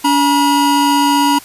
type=tone pair together; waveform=square; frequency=285.3 / 959.6 Hz; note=C#4 / A#5; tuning=+50 / +50 cents; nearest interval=octave + major sixth; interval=2100 cents; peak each=-14 / -13 dBFS; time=0.04-1.39 s; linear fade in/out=10 ms; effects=white hiss -37 dBFS RMS until 1.44 s + resampled to 32000 Hz